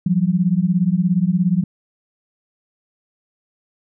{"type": "beating tone pair", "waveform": "sine", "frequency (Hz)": [171.1, 188.1], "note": ["F3", "F#3"], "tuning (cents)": [-35, 29], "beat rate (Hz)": 17, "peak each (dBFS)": -17, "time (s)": [0.06, 1.64], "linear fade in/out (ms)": 5, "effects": []}